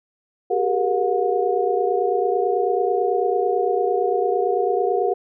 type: tone cluster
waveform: sine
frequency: 381.8 / 410.8 / 471.2 / 722 Hz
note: G4 / G#4 / A#4 / F#5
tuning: -46 / -19 / +19 / -43 cents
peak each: -23 dBFS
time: 0.5-5.14 s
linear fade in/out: 10 ms
effects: none